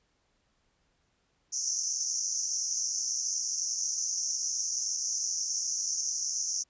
pink band-pass noise, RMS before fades -32 dBFS, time 1.52-6.64 s, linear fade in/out 20 ms, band 5600 to 6500 Hz, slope 96 dB/octave, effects pink hiss -73 dBFS RMS until 6.69 s + resampled to 16000 Hz

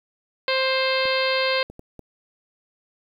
harmonic tone, 525 Hz, C5, 6 cents sharp, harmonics 1 / 2 / 3 / 4 / 5 / 6 / 7 / 8 / 9, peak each -23 / -28 / -29 / -28 / -29 / -32 / -33 / -29 / -35 dBFS, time 0.48-1.63 s, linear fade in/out 2 ms
clicks, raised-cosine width 2 ms, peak -26 dBFS, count 4, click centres 1.055 / 1.7 / 1.794 / 1.993 s
effects 9-bit

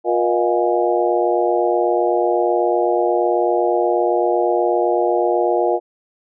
harmonic tone with a mistuned harmonic, 118.6 Hz, A#2, 30 cents sharp, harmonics 3 / 4 / 5 / 6 / 7, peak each -19 / -20 / -21 / -21 / -24 dBFS, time 0.04-5.8 s, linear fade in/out 50 ms, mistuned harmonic 5, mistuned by +87 cents, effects none

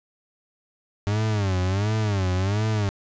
40% pulse tone with vibrato, 100 Hz, G2, 35 cents sharp, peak -20 dBFS, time 1.07-2.89 s, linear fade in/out 0 ms, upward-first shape sine, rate 1.4 Hz, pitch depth 160 cents each way, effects resampled to 16000 Hz + 10-bit

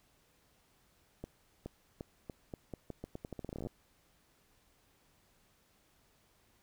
accelerating click train, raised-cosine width 2 ms, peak -28 dBFS, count 23, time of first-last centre 1.24-3.67 s, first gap 420 ms, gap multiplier 0.83, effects pink hiss -70 dBFS RMS until 6.62 s

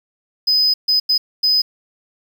triangle tone bursts at uneven times, 5020 Hz, D#8, 15 cents sharp, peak -10 dBFS, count 4, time 0.47-0.74 / 0.88-1 / 1.09-1.18 / 1.43-1.62 s, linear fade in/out 10 ms, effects tanh soft clip ceiling -7 dBFS + 7-bit

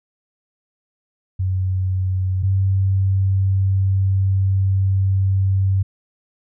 sine tone pair in turn, 93.5 / 96.3 Hz, F#2 / G2, +19 / -30 cents, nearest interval minor second, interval 51 cents, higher second, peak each -17 / -14 dBFS, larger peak second, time 1.39-2.43 / 2.43-5.83 s, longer second, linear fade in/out 10 ms, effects none

